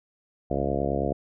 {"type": "harmonic tone with a mistuned harmonic", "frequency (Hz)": 69.3, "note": "C#2", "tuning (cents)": 0, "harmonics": [1, 2, 3, 4, 5, 6, 7, 8, 9, 10], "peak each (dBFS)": [-33, -33, -33, -33, -33, -33, -33, -33, -33, -33], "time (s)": [0.5, 1.13], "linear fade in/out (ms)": 10, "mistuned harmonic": 1, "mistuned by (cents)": -75, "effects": []}